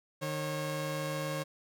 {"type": "tone pair together", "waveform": "sawtooth", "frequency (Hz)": [152.65, 544], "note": ["D#3", "C#5"], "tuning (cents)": [-33, -33], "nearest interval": "octave + minor seventh", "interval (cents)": 2200, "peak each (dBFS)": [-32, -32], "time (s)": [0.21, 1.44], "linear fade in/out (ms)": 20, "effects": []}